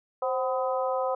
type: harmonic tone with a mistuned harmonic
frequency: 252.4 Hz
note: B3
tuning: 38 cents sharp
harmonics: 2 / 3 / 4 / 5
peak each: -27 / -31 / -33 / -35 dBFS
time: 0.22-1.15 s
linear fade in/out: 5 ms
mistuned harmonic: 2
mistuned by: +66 cents
effects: none